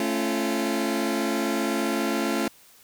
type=chord; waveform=sawtooth; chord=A augmented; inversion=none; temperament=just; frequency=220 / 275 / 343.8 Hz; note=A3 / C#4 / E#4; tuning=0 / -14 / -27 cents; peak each=-24 dBFS; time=0-2.48 s; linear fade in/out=2 ms; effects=white hiss -54 dBFS RMS until 2.83 s